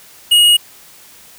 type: tone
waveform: square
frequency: 2882 Hz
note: F#7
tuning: 46 cents flat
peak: -7 dBFS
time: 0.31-0.57 s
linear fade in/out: 10 ms
effects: white hiss -42 dBFS RMS until 1.38 s